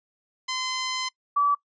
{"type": "tone pair in turn", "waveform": ["10% pulse", "sine"], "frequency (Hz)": [1029, 1150.8], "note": ["C6", "D6"], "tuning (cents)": [-29, -36], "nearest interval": "major second", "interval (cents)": 193, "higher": "second", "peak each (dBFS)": -18, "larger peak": "neither", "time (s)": [[0.48, 1.09], [1.36, 1.55]], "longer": "first", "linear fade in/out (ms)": 10, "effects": ["noise-tail reverb RT60 0.1 s tail -24 dB re dry", "resampled to 16000 Hz"]}